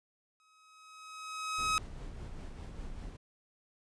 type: tone with exponential growth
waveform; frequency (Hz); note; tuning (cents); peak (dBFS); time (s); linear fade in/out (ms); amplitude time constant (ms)
sawtooth; 1273; D#6; +39; -23; 0.4-1.78; 0; 300
type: noise with tremolo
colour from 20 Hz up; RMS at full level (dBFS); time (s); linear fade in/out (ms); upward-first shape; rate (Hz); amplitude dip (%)
brown; -42; 1.58-3.17; 10; sine; 5; 35
effects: resampled to 22050 Hz